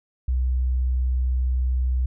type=tone; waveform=sine; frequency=63.2 Hz; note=B1; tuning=41 cents sharp; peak=-19 dBFS; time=0.28-2.06 s; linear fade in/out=5 ms; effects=none